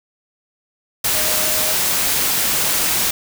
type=tone in noise; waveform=sine; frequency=622 Hz; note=D#5; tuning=1 cent flat; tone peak=-28 dBFS; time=1.15-1.73 s; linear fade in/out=5 ms; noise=white; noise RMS=-18 dBFS; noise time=1.04-3.11 s; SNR=-13 dB; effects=none